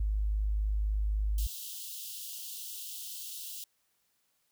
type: tone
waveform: sine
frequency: 51.91 Hz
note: G#1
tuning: in tune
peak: -27 dBFS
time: 0-1.47 s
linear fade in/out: 5 ms
type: high-pass noise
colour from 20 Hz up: white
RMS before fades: -42 dBFS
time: 1.38-3.64 s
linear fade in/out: 2 ms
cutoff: 2800 Hz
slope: 96 dB/octave
effects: white hiss -75 dBFS RMS until 4.51 s